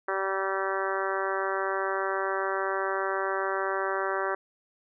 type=harmonic tone; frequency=193 Hz; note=G3; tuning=27 cents flat; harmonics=2 / 3 / 4 / 5 / 6 / 7 / 8 / 9 / 10; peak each=-32 / -34 / -36 / -36 / -34 / -36 / -35 / -39 / -42 dBFS; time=0.08-4.35 s; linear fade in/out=5 ms; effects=none